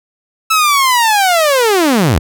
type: linear sweep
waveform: sawtooth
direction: down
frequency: 1318.5 to 58.27 Hz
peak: -5 dBFS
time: 0.5-2.19 s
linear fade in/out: 10 ms
effects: none